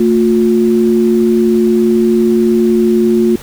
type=tone pair together; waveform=sine; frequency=224.8 / 356.9 Hz; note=A3 / F4; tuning=+37 / +38 cents; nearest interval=minor sixth; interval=801 cents; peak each=-10 dBFS; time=0-3.36 s; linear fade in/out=5 ms; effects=pink hiss -33 dBFS RMS until 3.42 s